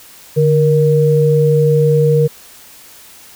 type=tone pair together; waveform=sine; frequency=148.04 / 470 Hz; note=D3 / A#4; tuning=+14 / +14 cents; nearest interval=octave + minor sixth; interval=2000 cents; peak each=-11 dBFS; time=0.36-2.28 s; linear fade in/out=20 ms; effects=white hiss -40 dBFS RMS until 3.35 s